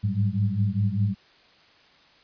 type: tone cluster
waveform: sine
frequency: 102.1 / 107.1 / 187.4 / 199.4 Hz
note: G#2 / A2 / F#3 / G3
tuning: -29 / -46 / +22 / +30 cents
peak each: -25 / -25 / -31 / -30 dBFS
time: 0.03-1.15 s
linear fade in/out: 20 ms
effects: white hiss -56 dBFS RMS until 2.23 s + resampled to 11025 Hz